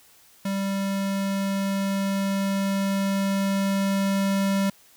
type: tone with level ramp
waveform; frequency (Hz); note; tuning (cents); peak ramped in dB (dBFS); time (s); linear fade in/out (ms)
square; 196; G3; 0; -25 to -21; 0.45-4.7; 5
effects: white hiss -55 dBFS RMS until 4.96 s